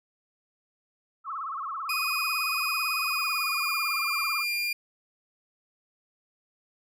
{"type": "tone with vibrato", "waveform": "sine", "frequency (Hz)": 1200, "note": "D6", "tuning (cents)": 37, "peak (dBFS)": -31, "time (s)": [1.24, 4.45], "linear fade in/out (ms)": 50, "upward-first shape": "sine", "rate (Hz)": 18, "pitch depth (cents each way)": 190}
{"type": "tone with pitch glide", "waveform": "30% pulse", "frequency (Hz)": [2489, 2401], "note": ["D#7", "D7"], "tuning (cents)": [0, 38], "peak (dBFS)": -24, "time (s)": [1.89, 4.73], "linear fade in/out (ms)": 5, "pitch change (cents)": -62, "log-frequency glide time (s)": [3.05, 4]}
{"effects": []}